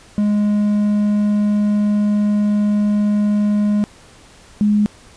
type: tone pair in turn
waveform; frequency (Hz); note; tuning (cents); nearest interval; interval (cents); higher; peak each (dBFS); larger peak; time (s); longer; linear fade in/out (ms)
triangle / sine; 207.7 / 208.5; G#3 / G#3; 0 / +7; unison; 7; second; -11; neither; 0.18-3.84 / 4.61-4.86; first; 0
effects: pink hiss -45 dBFS RMS until 5.16 s + resampled to 22050 Hz